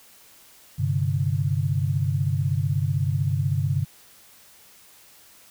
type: chord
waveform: sine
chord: G suspended fourth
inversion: none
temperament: equal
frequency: 98 / 130.81 / 146.83 Hz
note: G2 / C3 / D3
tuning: 0 / 0 / 0 cents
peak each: -25 dBFS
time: 0.78-3.85 s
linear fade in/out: 20 ms
effects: white hiss -52 dBFS RMS until 5.5 s